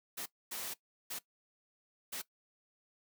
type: noise bursts at uneven times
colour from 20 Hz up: white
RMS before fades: -41 dBFS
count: 4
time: 0.17-0.26 / 0.51-0.74 / 1.1-1.19 / 2.12-2.22 s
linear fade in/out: 10 ms
effects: noise-tail reverb RT60 0.1 s tail -18 dB re dry + high-pass 150 Hz 12 dB/octave